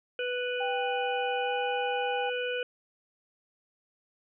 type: harmonic tone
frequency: 493.9 Hz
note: B4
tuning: in tune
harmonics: 1 / 3 / 5 / 6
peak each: -31 / -36 / -38 / -39 dBFS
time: 0.19-2.63 s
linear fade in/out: 2 ms
type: tone with pitch glide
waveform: sine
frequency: 789 to 803.3 Hz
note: G5 to G5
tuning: +11 to +42 cents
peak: -31 dBFS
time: 0.6-2.3 s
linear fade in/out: 10 ms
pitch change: +31 cents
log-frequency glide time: 1.42-1.5 s
effects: none